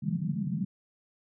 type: band-pass noise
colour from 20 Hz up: pink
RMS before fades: -31 dBFS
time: 0.02-0.65 s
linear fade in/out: 10 ms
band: 150 to 200 Hz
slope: 48 dB/octave
effects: none